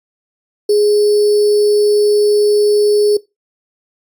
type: tone with sample-and-hold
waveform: sine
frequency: 415.6 Hz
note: G#4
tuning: 1 cent sharp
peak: -8 dBFS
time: 0.69-3.17 s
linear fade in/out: 5 ms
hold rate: 4900 Hz
effects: noise-tail reverb RT60 0.2 s tail -19 dB re dry + resampled to 32000 Hz